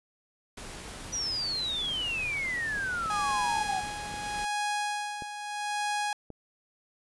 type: noise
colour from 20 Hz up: pink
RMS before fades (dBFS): -42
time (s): 0.57-4.45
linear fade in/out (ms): 5
type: exponential sweep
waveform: sine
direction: down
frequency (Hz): 5920 to 738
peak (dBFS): -29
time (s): 1.12-3.81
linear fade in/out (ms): 20
type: click train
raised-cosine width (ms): 2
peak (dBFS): -28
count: 4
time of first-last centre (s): 3.06-6.303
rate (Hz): 0.925
type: tone with tremolo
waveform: sawtooth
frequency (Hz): 830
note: G#5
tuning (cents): -1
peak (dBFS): -24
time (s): 3.1-6.13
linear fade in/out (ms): 2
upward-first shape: sine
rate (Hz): 0.79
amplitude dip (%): 65
effects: resampled to 24000 Hz